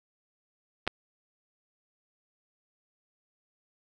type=clicks; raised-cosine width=0.3 ms; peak=-28 / -9 dBFS; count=2; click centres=0.868 / 0.876 s; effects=none